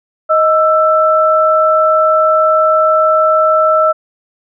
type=tone pair together; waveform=sine; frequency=627 / 1326.8 Hz; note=D#5 / E6; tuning=+13 / +11 cents; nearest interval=octave + minor second; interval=1298 cents; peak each=-10 dBFS; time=0.29-3.93 s; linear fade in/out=20 ms; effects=none